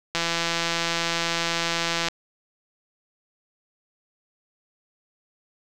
click train, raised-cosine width 0.2 ms, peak -7 dBFS, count 326, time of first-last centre 0.15-2.085 s, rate 168 Hz, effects none

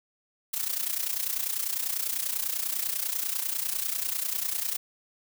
blue noise with amplitude modulation, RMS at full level -27 dBFS, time 0.53-4.77 s, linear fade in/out 10 ms, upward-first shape sine, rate 30.1 Hz, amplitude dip 75%, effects none

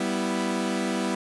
sawtooth chord, E minor, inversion first, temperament equal with one note detuned, 195.32 / 246.9 / 329.6 Hz, G3 / B3 / E4, -6 / 0 / 0 cents, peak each -25 / -25 / -26 dBFS, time 0-1.15 s, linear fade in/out 5 ms, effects resampled to 24000 Hz

